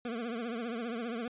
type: tone with vibrato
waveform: 25% pulse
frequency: 233.1 Hz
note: A#3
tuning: in tune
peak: -31 dBFS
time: 0.05-1.28 s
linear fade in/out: 2 ms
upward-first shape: triangle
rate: 15 Hz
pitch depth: 120 cents each way
effects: resampled to 8000 Hz